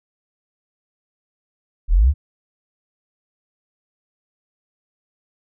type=exponential sweep; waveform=sine; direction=up; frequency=34.91 to 81.1 Hz; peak=-10 dBFS; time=1.88-2.14 s; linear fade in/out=50 ms; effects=none